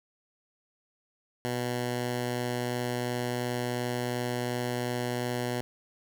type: tone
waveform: 10% pulse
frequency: 122.8 Hz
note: B2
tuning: 9 cents flat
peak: -21 dBFS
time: 1.45-5.61 s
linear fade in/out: 0 ms
effects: none